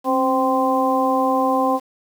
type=harmonic tone with a mistuned harmonic; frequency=260 Hz; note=C4; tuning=11 cents flat; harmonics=1 / 2 / 3 / 4; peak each=-21 / -21 / -21 / -21 dBFS; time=0.04-1.8 s; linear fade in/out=50 ms; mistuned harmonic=1; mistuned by=+52 cents; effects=7-bit